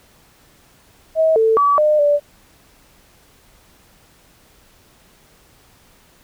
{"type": "tone with pitch steps", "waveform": "sine", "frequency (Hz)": [640, 445.3, 1145, 606, 583], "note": ["D#5", "A4", "D6", "D#5", "D5"], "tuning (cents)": [49, 21, -44, -46, -13], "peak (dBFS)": -11, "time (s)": [1.15, 2.2], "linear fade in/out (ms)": 50, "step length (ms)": 210, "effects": ["pink hiss -52 dBFS RMS until 6.23 s"]}